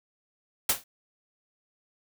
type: noise with exponential decay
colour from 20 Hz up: white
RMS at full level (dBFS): -19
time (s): 0.69-0.84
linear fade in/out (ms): 5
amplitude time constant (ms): 31
effects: none

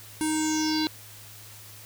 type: tone with low-pass filter sweep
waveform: square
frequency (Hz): 311.1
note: D#4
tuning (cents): 0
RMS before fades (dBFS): -26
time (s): 0.21-0.87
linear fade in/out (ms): 0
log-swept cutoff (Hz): 10000 to 4100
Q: 7.6
effects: added 105 Hz sine -50 dBFS peak until 1.85 s + white hiss -47 dBFS RMS until 1.85 s

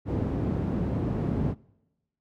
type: low-pass noise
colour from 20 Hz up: white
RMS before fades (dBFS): -27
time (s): 0.05-1.55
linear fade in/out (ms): 50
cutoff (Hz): 230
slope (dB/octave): 12
effects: noise-tail reverb RT60 1.0 s tail -25 dB re dry + high-pass 60 Hz 12 dB/octave

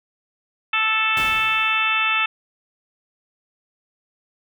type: harmonic tone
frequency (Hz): 439.5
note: A4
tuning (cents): -2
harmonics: 2 / 3 / 4 / 5 / 6 / 7 / 8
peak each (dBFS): -31 / -23 / -28 / -27 / -20 / -30 / -30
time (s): 0.73-2.26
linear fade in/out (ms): 5
type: noise with exponential decay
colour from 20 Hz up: pink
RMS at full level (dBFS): -30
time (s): 1.17-2.09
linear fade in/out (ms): 0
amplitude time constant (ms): 200
effects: none

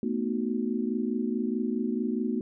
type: chord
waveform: sine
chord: B dominant seventh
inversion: third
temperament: just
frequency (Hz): 222.2 / 246.9 / 308.7 / 370.4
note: A3 / B3 / D#4 / F#4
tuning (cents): +17 / 0 / -14 / +2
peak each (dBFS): -30 / -30 / -35 / -34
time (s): 0.03-2.41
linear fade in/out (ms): 2
effects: none

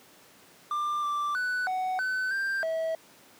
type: tone with pitch steps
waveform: triangle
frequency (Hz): 1190 / 1174 / 1490 / 745 / 1515 / 1580 / 648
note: D6 / D6 / F#6 / F#5 / F#6 / G6 / E5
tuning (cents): +22 / -1 / +12 / +12 / +40 / +13 / -30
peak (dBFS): -25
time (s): 0.71-2.95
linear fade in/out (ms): 2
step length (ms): 320
effects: pink hiss -55 dBFS RMS until 3.39 s + high-pass 200 Hz 12 dB/octave

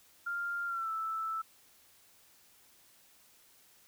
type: tone with pitch glide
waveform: sine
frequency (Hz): 1396.9 to 1318.5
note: F6 to E6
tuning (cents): 0 to 0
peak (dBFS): -33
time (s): 0.26-1.42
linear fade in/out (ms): 10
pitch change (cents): -100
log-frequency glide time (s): 0.66-0.9
effects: white hiss -63 dBFS RMS until 3.87 s

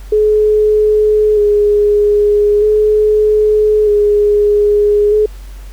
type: tone with vibrato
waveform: sine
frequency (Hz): 420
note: G#4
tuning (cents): +19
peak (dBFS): -7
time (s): 0.12-5.26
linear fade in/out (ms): 5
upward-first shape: square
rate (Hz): 0.4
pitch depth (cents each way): 22
effects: added 47 Hz sine -27 dBFS peak until 5.72 s + pink hiss -43 dBFS RMS until 5.72 s

